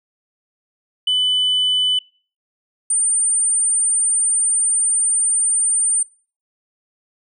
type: tone pair in turn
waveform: sine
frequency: 3000 / 8990 Hz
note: F#7 / C#9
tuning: +23 / +23 cents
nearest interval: octave + perfect fifth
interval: 1900 cents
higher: second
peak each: -12 dBFS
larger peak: neither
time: 1.07-1.99 / 2.9-6.03 s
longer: second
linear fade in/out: 5 ms
effects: noise-tail reverb RT60 0.4 s tail -26 dB re dry + tanh soft clip ceiling -13 dBFS